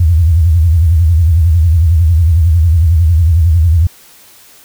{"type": "tone with vibrato", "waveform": "sine", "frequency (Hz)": 82.41, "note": "E2", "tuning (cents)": 0, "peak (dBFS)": -5, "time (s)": [0, 3.87], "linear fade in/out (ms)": 5, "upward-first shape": "sine", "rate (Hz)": 11, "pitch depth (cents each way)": 150, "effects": ["white hiss -41 dBFS RMS until 4.64 s"]}